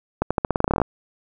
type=accelerating click train; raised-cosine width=1 ms; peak=-5 dBFS; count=15; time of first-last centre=0.22-0.817 s; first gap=86 ms; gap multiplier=0.88; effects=none